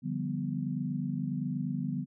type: chord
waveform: sine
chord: G dominant seventh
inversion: second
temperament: equal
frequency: 146.83 / 174.61 / 196 / 246.9 Hz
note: D3 / F3 / G3 / B3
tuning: 0 / 0 / 0 / 0 cents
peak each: -35 / -37 / -37 / -35 dBFS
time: 0.02-2.06 s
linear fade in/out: 50 ms
effects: none